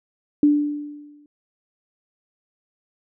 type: tone with exponential decay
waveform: sine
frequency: 293.7 Hz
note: D4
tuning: in tune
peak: -10 dBFS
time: 0.43-1.26 s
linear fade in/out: 2 ms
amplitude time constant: 180 ms
effects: none